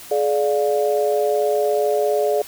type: chord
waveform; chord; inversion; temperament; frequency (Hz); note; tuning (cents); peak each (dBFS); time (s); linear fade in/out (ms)
sine; D diminished; second; just; 422.9 / 587.3 / 704.8; Ab4 / D5 / F5; +31 / 0 / +16; -19 / -20 / -24; 0.11-2.42; 5
effects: white hiss -39 dBFS RMS until 2.47 s